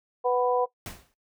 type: harmonic tone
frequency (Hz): 247.9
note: B3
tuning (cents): +7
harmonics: 2 / 3 / 4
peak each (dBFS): -23 / -27 / -29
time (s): 0.24-0.66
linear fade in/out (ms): 20
type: noise with exponential decay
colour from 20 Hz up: pink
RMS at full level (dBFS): -35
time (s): 0.86-1.14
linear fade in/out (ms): 1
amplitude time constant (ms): 60
effects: noise-tail reverb RT60 0.1 s tail -17 dB re dry